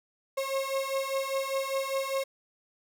35% pulse beating tone pair, 538 / 543 Hz, C5 / C#5, +48 / -36 cents, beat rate 5 Hz, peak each -30 / -30 dBFS, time 0.37-2.24 s, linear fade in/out 10 ms, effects none

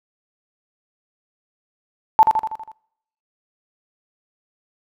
sine tone with echo, 878 Hz, A5, 4 cents flat, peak -6 dBFS, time 2.19-2.23 s, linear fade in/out 0 ms, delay 81 ms, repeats 6, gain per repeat -5 dB, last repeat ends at 2.716 s, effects noise-tail reverb RT60 0.8 s tail -25 dB re dry

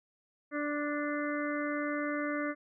harmonic tone, 293.7 Hz, D4, in tune, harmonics 1 / 2 / 4 / 5 / 6 / 7, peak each -34 / -37 / -40 / -41 / -42 / -42 dBFS, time 0.51-2.55 s, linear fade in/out 50 ms, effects none

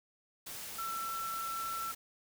sine tone in noise, 1339 Hz, E6, 27 cents sharp, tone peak -36 dBFS, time 0.78-1.92 s, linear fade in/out 10 ms, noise white, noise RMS -44 dBFS, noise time 0.46-1.95 s, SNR +5 dB, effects none

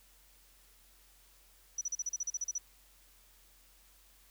sine tone bursts, 5910 Hz, F#8, 3 cents flat, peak -32 dBFS, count 12, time 1.78-2.582 s, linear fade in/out 5 ms, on 32 ms, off 38 ms, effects added 45 Hz sine -65 dBFS peak until 4.3 s + white hiss -64 dBFS RMS until 4.3 s

